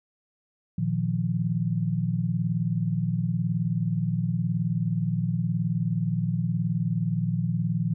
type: chord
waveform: sine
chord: Bb suspended fourth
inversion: none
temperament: equal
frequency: 116.54 / 155.56 / 174.61 Hz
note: Bb2 / Eb3 / F3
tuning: 0 / 0 / 0 cents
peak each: -28 / -28 / -27 dBFS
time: 0.78-7.94 s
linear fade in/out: 5 ms
effects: none